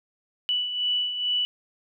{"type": "beating tone pair", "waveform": "sine", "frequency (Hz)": [2960, 2962.3], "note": ["F#7", "F#7"], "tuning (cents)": [0, 1], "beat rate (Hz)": 2.3, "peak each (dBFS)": [-32, -24], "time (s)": [0.49, 1.45], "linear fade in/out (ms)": 0, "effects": []}